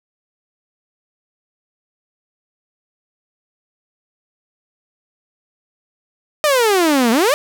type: exponential two-way sweep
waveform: sawtooth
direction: down then up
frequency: 622.3 to 219.5 to 622.3 Hz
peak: -8 dBFS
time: 6.44-7.34 s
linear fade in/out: 0 ms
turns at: 7.11 s
effects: none